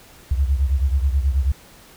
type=beating tone pair; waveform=sine; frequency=66.1 / 75.4 Hz; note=C2 / D2; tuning=+18 / +46 cents; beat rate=9.3 Hz; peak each=-17 / -22 dBFS; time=0.31-1.52 s; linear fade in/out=5 ms; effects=pink hiss -47 dBFS RMS until 1.96 s